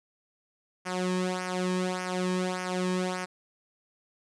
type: tone with flanger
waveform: sawtooth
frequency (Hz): 183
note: F#3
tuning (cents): -19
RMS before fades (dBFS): -30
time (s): 0.85-3.26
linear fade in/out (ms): 20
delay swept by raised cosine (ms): 0.25 to 1.45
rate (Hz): 1.7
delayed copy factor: -0.75
effects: resampled to 22050 Hz